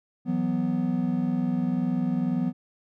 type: chord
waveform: triangle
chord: E suspended second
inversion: none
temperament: equal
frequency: 164.81 / 185 / 246.9 Hz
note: E3 / F#3 / B3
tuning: 0 / 0 / 0 cents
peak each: -28 / -26 / -24 dBFS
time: 0.25-2.53 s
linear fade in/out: 50 ms
effects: none